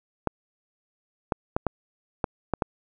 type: clicks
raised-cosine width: 1 ms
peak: -9 dBFS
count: 7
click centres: 0.273 / 1.322 / 1.565 / 1.667 / 2.242 / 2.537 / 2.622 s
effects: none